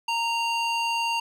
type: tone with band-pass filter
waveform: square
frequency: 927 Hz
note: A#5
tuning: 10 cents flat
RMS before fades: -26 dBFS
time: 0.08-1.2 s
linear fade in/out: 5 ms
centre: 2600 Hz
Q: 0.89
effects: none